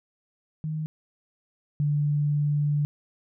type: tone pair in turn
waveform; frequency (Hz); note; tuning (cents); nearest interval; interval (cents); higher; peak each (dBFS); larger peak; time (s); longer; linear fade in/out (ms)
sine; 155.56 / 146.83; D#3 / D3; 0 / 0; minor second; 100; first; -27 / -21; second; 0.64-0.86 / 1.8-2.85; second; 0
effects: none